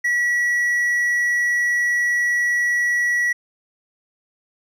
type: tone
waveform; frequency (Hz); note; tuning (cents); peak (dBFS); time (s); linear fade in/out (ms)
triangle; 1935; B6; -36; -15; 0.04-3.33; 10
effects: none